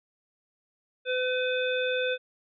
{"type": "harmonic tone", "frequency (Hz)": 506, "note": "B4", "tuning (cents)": 42, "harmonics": [1, 3, 5, 7], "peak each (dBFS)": [-27, -32, -34, -35], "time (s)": [1.05, 2.18], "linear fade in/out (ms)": 50, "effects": []}